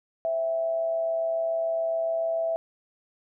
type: tone with amplitude modulation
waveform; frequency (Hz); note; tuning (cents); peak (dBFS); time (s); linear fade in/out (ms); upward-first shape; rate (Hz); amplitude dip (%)
sine; 659.3; E5; 0; -22; 0.25-2.56; 0; sine; 127; 40
effects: none